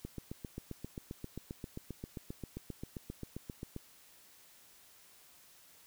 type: click train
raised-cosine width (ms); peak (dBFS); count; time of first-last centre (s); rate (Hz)
3; -28; 29; 0.05-3.764; 7.54
effects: white hiss -61 dBFS RMS until 5.86 s